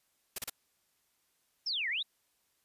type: noise bursts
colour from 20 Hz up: white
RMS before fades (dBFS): -36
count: 3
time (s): 0.36-0.498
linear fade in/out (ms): 5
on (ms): 24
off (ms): 33
type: exponential two-way sweep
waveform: sine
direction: down then up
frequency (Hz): 5630 to 1764 to 4009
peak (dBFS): -31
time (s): 1.66-2.03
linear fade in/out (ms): 10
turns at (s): 1.89
effects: white hiss -75 dBFS RMS until 2.64 s + resampled to 32000 Hz